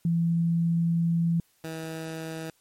sine / 15% pulse tone pair in turn, 167.9 / 161.05 Hz, E3 / E3, +32 / -40 cents, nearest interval minor second, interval 72 cents, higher first, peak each -21 / -27 dBFS, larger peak first, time 0.05-1.4 / 1.64-2.5 s, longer first, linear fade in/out 2 ms, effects white hiss -66 dBFS RMS until 2.6 s + MP3 64 kbps

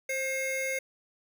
square tone pair together, 529 / 2144 Hz, C5 / C7, +19 / +42 cents, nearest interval 2 octaves, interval 2423 cents, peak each -34 / -32 dBFS, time 0.09-0.79 s, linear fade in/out 5 ms, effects none

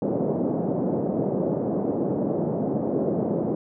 pink band-pass noise, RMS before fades -25 dBFS, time 0.02-3.55 s, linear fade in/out 2 ms, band 160 to 600 Hz, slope 24 dB/octave, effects none

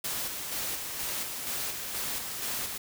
white noise with tremolo, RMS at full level -33 dBFS, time 0.04-2.78 s, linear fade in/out 5 ms, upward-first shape square, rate 2.1 Hz, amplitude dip 35%, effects none

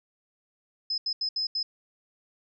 sine tone bursts at uneven times, 5100 Hz, D#8, 42 cents sharp, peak -26 dBFS, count 5, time 0.9-0.98 / 1.06-1.13 / 1.21-1.29 / 1.36-1.47 / 1.55-1.63 s, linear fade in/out 5 ms, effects none

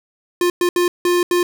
square tone bursts at uneven times, 353 Hz, F4, 19 cents sharp, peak -14 dBFS, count 5, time 0.41-0.5 / 0.61-0.69 / 0.76-0.88 / 1.05-1.23 / 1.31-1.43 s, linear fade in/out 2 ms, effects none

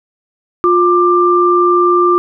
sine tone pair together, 353.9 / 1185.6 Hz, F4 / D6, +23 / +16 cents, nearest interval octave + major sixth, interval 2093 cents, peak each -10 dBFS, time 0.64-2.18 s, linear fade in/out 0 ms, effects none

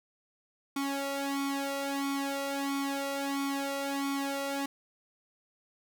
sawtooth tone with flanger, 277.4 Hz, C#4, 1 cent sharp, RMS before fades -33 dBFS, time 0.76-4.66 s, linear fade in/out 5 ms, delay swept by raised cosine 0.87 to 1.52 ms, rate 1.5 Hz, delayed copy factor +0.9, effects 11-bit

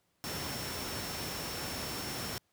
sine tone in noise, 5420 Hz, E8, 47 cents sharp, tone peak -44 dBFS, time 0.24-2.38 s, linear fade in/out 0 ms, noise pink, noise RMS -38 dBFS, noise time 0.24-2.38 s, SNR -9 dB, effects pink hiss -75 dBFS RMS until 2.52 s + high-pass 80 Hz 12 dB/octave

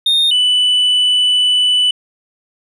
sine tone pair in turn, 3672 / 2982 Hz, A#7 / F#7, -27 / +13 cents, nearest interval major third, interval 360 cents, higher first, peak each -7 dBFS, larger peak neither, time 0.06-0.31 / 0.31-1.91 s, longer second, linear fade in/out 5 ms, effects tanh soft clip ceiling -9 dBFS

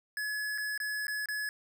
square tone with dropouts, 1700 Hz, G#6, 40 cents sharp, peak -33 dBFS, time 0.17-1.49 s, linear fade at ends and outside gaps 1 ms, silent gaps 0.578-0.582 / 0.777-0.801 / 1.069-1.081 / 1.258-1.286 s, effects none

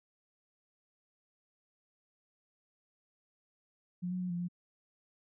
sine tone with pitch steps, 178.4 / 182.4 / 181.1 / 173.8 / 176.2 Hz, F3 / F#3 / F#3 / F3 / F3, +37 / -24 / -37 / -8 / +16 cents, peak -33 dBFS, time 4.02-4.485 s, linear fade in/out 20 ms, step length 93 ms, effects none

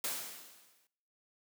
white noise with exponential decay, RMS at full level -34 dBFS, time 0.04-0.87 s, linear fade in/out 2 ms, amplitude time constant 180 ms, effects noise-tail reverb RT60 0.8 s tail -22 dB re dry + high-pass 200 Hz 12 dB/octave

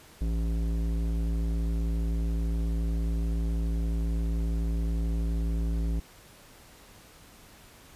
square tone with low-pass filter, 55.8 Hz, A1, 25 cents sharp, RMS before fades -28 dBFS, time 0.21-6 s, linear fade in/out 5 ms, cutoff 300 Hz, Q 0.86, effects pink hiss -53 dBFS RMS until 7.95 s + resampled to 32000 Hz

